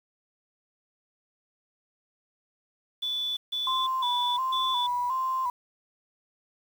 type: tone bursts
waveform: sine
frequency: 3471 Hz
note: A7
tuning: 24 cents flat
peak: -27 dBFS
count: 4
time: 3.02-4.87 s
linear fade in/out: 10 ms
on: 350 ms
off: 150 ms
type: tone with vibrato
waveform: sine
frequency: 1010 Hz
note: B5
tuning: 39 cents sharp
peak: -25 dBFS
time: 3.67-5.5 s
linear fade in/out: 2 ms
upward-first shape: square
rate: 1.4 Hz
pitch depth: 56 cents each way
effects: tanh soft clip ceiling -16 dBFS + 8-bit